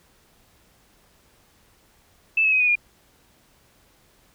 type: tone with pitch steps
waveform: sine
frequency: 2633 / 2579 / 2526 / 2474 / 2423 Hz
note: E7 / E7 / D#7 / D#7 / D#7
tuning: -3 / -39 / +26 / -10 / -47 cents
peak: -16 dBFS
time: 2.37-2.755 s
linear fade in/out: 5 ms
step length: 77 ms
effects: pink hiss -59 dBFS RMS until 4.34 s